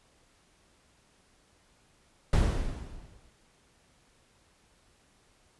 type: noise with exponential decay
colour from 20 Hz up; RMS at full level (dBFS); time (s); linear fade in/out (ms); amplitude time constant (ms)
brown; -20; 2.33-3.3; 2; 210
effects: pink hiss -65 dBFS RMS until 5.59 s + resampled to 24000 Hz